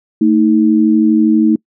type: tone pair together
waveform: sine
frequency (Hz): 223.3 / 315.8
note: A3 / D#4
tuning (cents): +26 / +26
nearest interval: tritone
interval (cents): 600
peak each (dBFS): -10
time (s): 0.21-1.56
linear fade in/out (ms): 5
effects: noise-tail reverb RT60 0.1 s tail -26 dB re dry